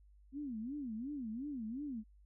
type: tone with vibrato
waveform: sine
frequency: 253 Hz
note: B3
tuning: 42 cents sharp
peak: -39 dBFS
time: 0.32-2.04 s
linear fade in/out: 50 ms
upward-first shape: sine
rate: 2.8 Hz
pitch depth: 280 cents each way
effects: added 50 Hz sine -60 dBFS peak until 2.25 s